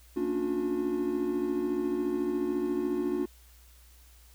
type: tone cluster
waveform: triangle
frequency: 229.1 / 281.5 / 295.6 / 359.1 Hz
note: A#3 / C#4 / D4 / F4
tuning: -30 / +27 / +11 / +48 cents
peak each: -35 / -33 / -31 / -28 dBFS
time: 0.16-3.26 s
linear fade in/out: 10 ms
effects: added 60 Hz sine -54 dBFS peak until 4.34 s + white hiss -60 dBFS RMS until 4.34 s